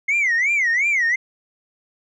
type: tone with vibrato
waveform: sine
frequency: 2093 Hz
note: C7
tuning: in tune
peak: -14 dBFS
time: 0.08-1.16 s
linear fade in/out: 10 ms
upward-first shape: sine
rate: 2.8 Hz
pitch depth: 230 cents each way
effects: tanh soft clip ceiling -14 dBFS